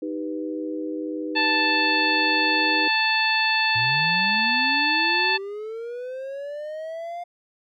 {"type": "chord", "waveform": "sine", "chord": "Eb augmented", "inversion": "none", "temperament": "equal", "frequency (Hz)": [311.1, 392, 493.9], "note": ["Eb4", "G4", "B4"], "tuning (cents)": [0, 0, 0], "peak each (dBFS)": [-28, -34, -33], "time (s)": [0.02, 2.88], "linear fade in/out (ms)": 5}
{"type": "harmonic tone", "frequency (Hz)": 880, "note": "A5", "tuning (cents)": 0, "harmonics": [1, 2, 3, 4, 5], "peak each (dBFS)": [-25, -24, -23, -29, -27], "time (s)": [1.35, 5.38], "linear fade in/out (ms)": 20}
{"type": "linear sweep", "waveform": "triangle", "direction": "up", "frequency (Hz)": [108.7, 705], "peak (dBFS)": -28, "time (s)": [3.75, 7.24], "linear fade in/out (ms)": 10}
{"effects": []}